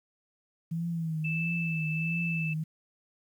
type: tone with vibrato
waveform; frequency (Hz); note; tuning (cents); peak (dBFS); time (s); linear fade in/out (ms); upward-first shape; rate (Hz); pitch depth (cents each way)
sine; 163.1; E3; -18; -29; 0.71-2.64; 10; triangle; 1.5; 83
type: tone with tremolo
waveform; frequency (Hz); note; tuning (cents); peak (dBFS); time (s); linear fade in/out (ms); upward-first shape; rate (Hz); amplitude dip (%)
sine; 2637; E7; 0; -31; 1.24-2.54; 10; sine; 1.3; 25
effects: 10-bit